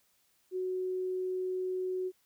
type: tone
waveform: sine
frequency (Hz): 370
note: F#4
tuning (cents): 0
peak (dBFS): -31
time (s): 0.51-2.12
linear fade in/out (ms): 50
effects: white hiss -71 dBFS RMS until 2.25 s